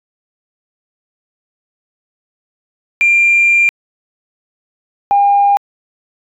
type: tone pair in turn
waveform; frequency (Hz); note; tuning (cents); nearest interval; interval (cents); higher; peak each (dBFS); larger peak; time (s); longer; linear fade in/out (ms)
sine; 2384 / 806; D7 / G5; +25 / +48; octave + perfect fifth; 1877; first; -6; neither; 3.01-3.69 / 5.11-5.57; first; 0
effects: tanh soft clip ceiling -3 dBFS